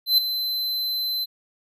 square tone with ADSR envelope, 4060 Hz, B7, 47 cents sharp, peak -13 dBFS, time 0.06-1.26 s, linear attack 120 ms, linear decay 6 ms, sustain -11 dB, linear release 28 ms, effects none

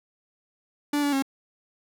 45% pulse tone with pitch steps, 291.2 / 286.8 / 271.1 Hz, D4 / D4 / C#4, -15 / -41 / -38 cents, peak -22 dBFS, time 0.93-1.224 s, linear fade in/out 5 ms, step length 98 ms, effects none

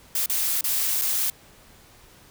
blue noise with dropouts, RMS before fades -24 dBFS, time 0.15-1.3 s, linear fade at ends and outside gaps 2 ms, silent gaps 0.26-0.297 / 0.61-0.641 / 1.014-1.018 s, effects pink hiss -52 dBFS RMS until 2.3 s

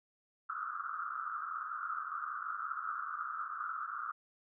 pink band-pass noise, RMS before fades -40 dBFS, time 0.49-4.12 s, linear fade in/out 10 ms, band 1200 to 1400 Hz, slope 96 dB/octave, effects none

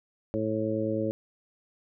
harmonic tone, 109.2 Hz, A2, 13 cents flat, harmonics 1 / 2 / 3 / 4 / 5, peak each -35 / -33 / -31 / -34 / -31 dBFS, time 0.34-1.11 s, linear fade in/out 0 ms, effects none

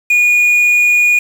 triangle tone with quantisation, 2446 Hz, D#7, 30 cents flat, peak -6 dBFS, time 0.1-1.19 s, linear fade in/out 5 ms, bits 5, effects none

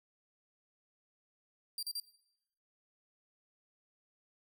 sawtooth tone bursts, 4724 Hz, D8, 9 cents sharp, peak -34 dBFS, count 3, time 1.78-2 s, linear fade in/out 2 ms, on 48 ms, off 38 ms, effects noise-tail reverb RT60 0.8 s tail -19 dB re dry

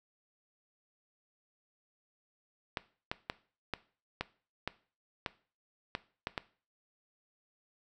clicks, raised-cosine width 0.3 ms, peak -17 dBFS, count 10, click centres 2.772 / 3.115 / 3.299 / 3.737 / 4.21 / 4.676 / 5.262 / 5.951 / 6.271 / 6.378 s, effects noise-tail reverb RT60 0.4 s tail -18 dB re dry

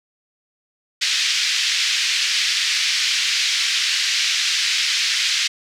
white band-pass noise, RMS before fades -20 dBFS, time 1.01-5.48 s, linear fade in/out 10 ms, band 1900 to 5400 Hz, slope 24 dB/octave, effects none

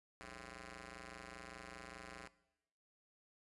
5% pulse ring-modulated tone, 122.2 Hz, B2, 18 cents flat, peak -36 dBFS, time 0.21-2.28 s, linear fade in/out 0 ms, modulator 904 Hz, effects noise-tail reverb RT60 0.9 s tail -19 dB re dry + resampled to 24000 Hz

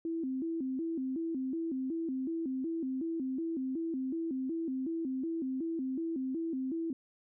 sine tone with vibrato, 293.7 Hz, D4, in tune, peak -32 dBFS, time 0.05-6.93 s, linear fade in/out 2 ms, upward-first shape square, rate 2.7 Hz, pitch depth 200 cents each way, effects none

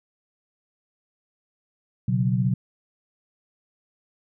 sine chord, B suspended second, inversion none, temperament just, 123.47 / 138.9 / 185.21 Hz, B2 / C#3 / F#3, 0 / +4 / +2 cents, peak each -22 / -26 / -24 dBFS, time 2.08-2.54 s, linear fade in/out 5 ms, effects none

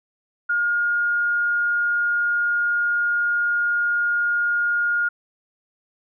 sine tone, 1423 Hz, F6, 32 cents sharp, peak -18 dBFS, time 0.49-5.09 s, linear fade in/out 10 ms, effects none

